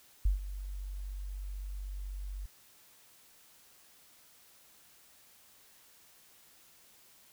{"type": "tone with ADSR envelope", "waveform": "sine", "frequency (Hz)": 47.99, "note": "G1", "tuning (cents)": -36, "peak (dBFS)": -22, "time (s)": [0.25, 2.46], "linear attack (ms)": 6, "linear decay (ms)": 130, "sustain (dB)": -15, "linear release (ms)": 5, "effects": ["white hiss -61 dBFS RMS until 7.32 s"]}